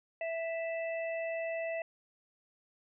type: harmonic tone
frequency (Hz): 659.3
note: E5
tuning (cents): 0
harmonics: 1 / 3 / 4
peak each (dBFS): -34 / -43 / -44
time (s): 0.21-1.82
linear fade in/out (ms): 2
effects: none

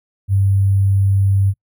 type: tone with sample-and-hold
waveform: sine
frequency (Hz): 98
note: G2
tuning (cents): 0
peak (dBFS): -11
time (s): 0.28-1.54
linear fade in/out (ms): 50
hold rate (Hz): 11025
effects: noise-tail reverb RT60 0.1 s tail -26 dB re dry

